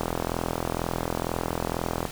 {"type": "click train", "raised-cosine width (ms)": 1, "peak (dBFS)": -12, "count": 87, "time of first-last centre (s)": [0.01, 2.053], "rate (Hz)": 42.1, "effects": ["pink hiss -39 dBFS RMS until 2.11 s"]}